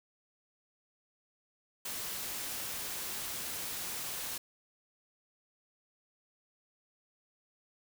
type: noise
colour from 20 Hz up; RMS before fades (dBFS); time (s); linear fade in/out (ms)
white; -39; 1.85-4.38; 5
effects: none